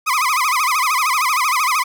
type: tone with vibrato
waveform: 30% pulse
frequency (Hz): 1126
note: C#6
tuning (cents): +27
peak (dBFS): -12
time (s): 0.06-1.84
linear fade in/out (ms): 20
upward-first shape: sine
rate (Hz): 13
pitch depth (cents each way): 220
effects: none